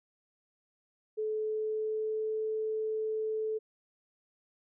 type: tone with pitch glide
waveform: sine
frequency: 432 to 436 Hz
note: A4 to A4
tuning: -32 to -16 cents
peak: -30 dBFS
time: 1.17-3.59 s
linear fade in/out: 20 ms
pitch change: +16 cents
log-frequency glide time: 1.39-2.43 s
effects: none